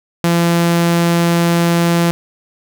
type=tone; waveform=sawtooth; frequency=170.3 Hz; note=F3; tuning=43 cents flat; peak=-7 dBFS; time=0.24-2.11 s; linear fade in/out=0 ms; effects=none